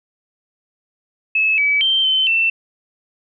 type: tone with pitch steps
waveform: sine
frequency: 2595 / 2288 / 3133 / 3072 / 2680 Hz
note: E7 / D7 / G7 / G7 / E7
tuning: -28 / -46 / -2 / -36 / +28 cents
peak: -13 dBFS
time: 1.35-2.5 s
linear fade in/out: 5 ms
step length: 230 ms
effects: none